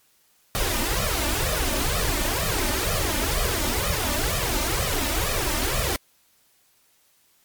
pink noise with flanger, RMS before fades -24 dBFS, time 0.55-5.96 s, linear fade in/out 0 ms, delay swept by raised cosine 1.6 to 3.4 ms, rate 2.1 Hz, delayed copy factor +1, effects white hiss -62 dBFS RMS until 7.44 s + MP3 96 kbps

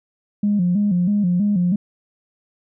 sine tone with vibrato, 191 Hz, G3, 45 cents flat, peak -14 dBFS, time 0.43-1.76 s, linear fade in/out 5 ms, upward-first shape square, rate 3.1 Hz, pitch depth 130 cents each way, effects tanh soft clip ceiling -10 dBFS

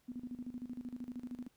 sine tone with tremolo, 246.9 Hz, B3, in tune, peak -39 dBFS, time 0.08-1.48 s, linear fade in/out 10 ms, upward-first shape square, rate 13 Hz, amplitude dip 80%, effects pink hiss -73 dBFS RMS until 1.56 s

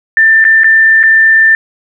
sine tone with dropouts, 1784 Hz, A6, 23 cents sharp, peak -3 dBFS, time 0.17-1.55 s, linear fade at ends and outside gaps 1 ms, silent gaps 0.442-0.45 / 0.635-0.643 / 1.03-1.036 s, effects none

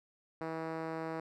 5% pulse tone with band-pass filter, 161.6 Hz, E3, 34 cents flat, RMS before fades -39 dBFS, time 0.41-1.2 s, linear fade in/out 2 ms, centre 370 Hz, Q 0.74, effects none

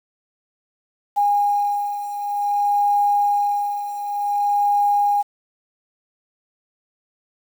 sine beating tone pair, 817 / 817.54 Hz, G#5 / G#5, -29 / -27 cents, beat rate 0.54 Hz, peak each -23 / -18 dBFS, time 1.16-5.23 s, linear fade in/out 20 ms, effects 7-bit

